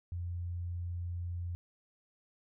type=tone; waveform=sine; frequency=87.31 Hz; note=F2; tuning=in tune; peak=-35 dBFS; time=0.12-1.55 s; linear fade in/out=0 ms; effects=none